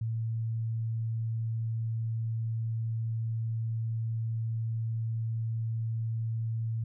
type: tone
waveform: sine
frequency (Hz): 113.1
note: A2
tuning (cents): +48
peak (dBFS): -29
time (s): 0.01-6.84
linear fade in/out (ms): 5
effects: none